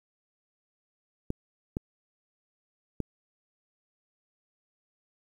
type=clicks; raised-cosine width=3 ms; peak=-17 dBFS; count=3; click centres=1.304 / 1.769 / 3.003 s; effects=9-bit